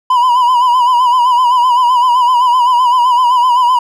triangle tone with vibrato, 987.8 Hz, B5, in tune, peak -5 dBFS, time 0.1-3.79 s, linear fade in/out 5 ms, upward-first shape sine, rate 7.8 Hz, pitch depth 70 cents each way, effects none

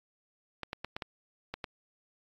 clicks, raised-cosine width 0.3 ms, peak -20 dBFS, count 7, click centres 0.633 / 0.731 / 0.846 / 0.965 / 1.022 / 1.54 / 1.642 s, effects AAC 48 kbps

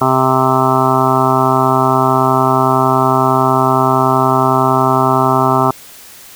harmonic tone, 130.81 Hz, C3, in tune, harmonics 1 / 2 / 3 / 5 / 6 / 7 / 8 / 9 / 10, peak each -18 / -18 / -18 / -18 / -18 / -18 / -18 / -18 / -18 dBFS, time 0.01-5.71 s, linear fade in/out 5 ms, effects white hiss -37 dBFS RMS until 6.35 s

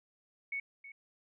sine tone with echo, 2218 Hz, C#7, in tune, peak -34 dBFS, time 0.52-0.6 s, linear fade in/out 5 ms, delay 320 ms, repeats 1, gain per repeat -13 dB, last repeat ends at 0.92 s, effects none

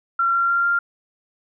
sine tone with pitch steps, 1367 / 1375.7 / 1384.5 / 1393.3 Hz, F6 / F6 / F6 / F6, -37 / -26 / -15 / -4 cents, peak -16 dBFS, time 0.19-0.79 s, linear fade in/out 5 ms, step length 150 ms, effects none

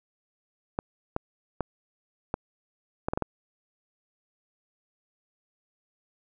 clicks, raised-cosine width 1 ms, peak -13 dBFS, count 8, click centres 0.789 / 1.164 / 1.607 / 2.341 / 3.085 / 3.135 / 3.175 / 3.223 s, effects none

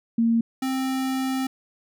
sine / square tone pair in turn, 230 / 263.1 Hz, A#3 / C4, -23 / +10 cents, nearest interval major second, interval 233 cents, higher second, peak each -17 / -24 dBFS, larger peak first, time 0.18-0.41 / 0.62-1.47 s, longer second, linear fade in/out 5 ms, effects none

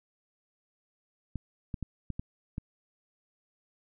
clicks, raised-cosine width 5 ms, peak -22 dBFS, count 6, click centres 1.357 / 1.742 / 1.827 / 2.103 / 2.195 / 2.581 s, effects none

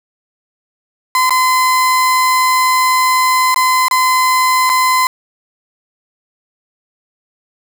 35% pulse tone with dropouts, 1024 Hz, C6, 38 cents flat, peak -8 dBFS, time 1.15-5.07 s, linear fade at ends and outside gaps 1 ms, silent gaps 1.295-1.306 / 3.544-3.56 / 3.883-3.911 / 4.694-4.698 s, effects none

